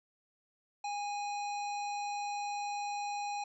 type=harmonic tone with a mistuned harmonic; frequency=819 Hz; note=G#5; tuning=24 cents flat; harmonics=1 / 3 / 5 / 7 / 9; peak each=-35 / -45 / -49 / -52 / -54 dBFS; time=0.84-3.44 s; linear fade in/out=5 ms; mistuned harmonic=3; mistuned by=+22 cents; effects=none